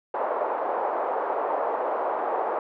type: band-pass noise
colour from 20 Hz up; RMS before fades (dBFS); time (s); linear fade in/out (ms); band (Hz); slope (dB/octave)
white; -27; 0.14-2.59; 2; 440 to 940; 24
effects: none